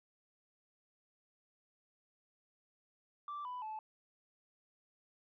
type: tone with pitch steps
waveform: sine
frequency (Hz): 1170 / 994 / 868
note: D6 / B5 / A5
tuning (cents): -7 / +11 / -24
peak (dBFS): -39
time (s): 3.28-3.79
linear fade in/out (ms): 2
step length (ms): 170
effects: tanh soft clip ceiling -38 dBFS